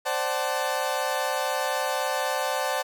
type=chord; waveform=30% pulse; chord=D dominant seventh; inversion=third; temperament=equal with one note detuned; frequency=523.3 / 587.3 / 755.1 / 880 Hz; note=C5 / D5 / F#5 / A5; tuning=0 / 0 / +35 / 0 cents; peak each=-28 dBFS; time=0.05-2.83 s; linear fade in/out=20 ms; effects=none